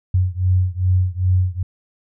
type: beating tone pair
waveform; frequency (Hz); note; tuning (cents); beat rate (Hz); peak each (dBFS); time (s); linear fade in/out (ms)
sine; 90.8 / 93.3; F#2 / F#2; -32 / +15; 2.5; -17 / -18; 0.14-1.63; 5
effects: none